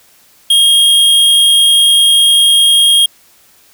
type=tone; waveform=square; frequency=3249 Hz; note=G#7; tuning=39 cents flat; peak=-6 dBFS; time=0.5-3.06 s; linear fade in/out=5 ms; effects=white hiss -47 dBFS RMS until 3.73 s